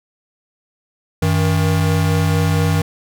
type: tone pair together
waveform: square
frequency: 94.3 / 158.6 Hz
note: F#2 / D#3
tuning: +33 / +33 cents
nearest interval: major sixth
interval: 900 cents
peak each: -17 dBFS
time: 1.22-2.82 s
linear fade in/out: 5 ms
effects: none